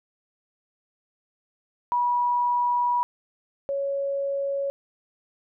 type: tone pair in turn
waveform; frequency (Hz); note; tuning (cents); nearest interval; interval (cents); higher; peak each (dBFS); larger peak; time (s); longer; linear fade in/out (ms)
sine; 971 / 555.8; B5 / C#5; -30 / +4; minor seventh; 966; first; -20 / -24; first; 1.92-3.03 / 3.69-4.7; first; 0
effects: none